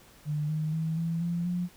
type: tone with pitch steps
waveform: sine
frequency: 150 / 155.11 / 160.39 / 165.86 / 171.51 / 177.35 Hz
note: D3 / D#3 / E3 / E3 / F3 / F3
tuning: +37 / -5 / -47 / +11 / -31 / +27 cents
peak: -27 dBFS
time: 0.25-1.69 s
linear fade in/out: 50 ms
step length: 240 ms
effects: pink hiss -56 dBFS RMS until 1.76 s